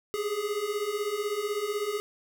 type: beating tone pair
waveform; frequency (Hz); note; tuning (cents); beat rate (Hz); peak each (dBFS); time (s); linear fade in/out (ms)
square; 404.2 / 420.2; G#4 / G#4; -47 / +20; 16; -34 / -31; 0.14-2; 0
effects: none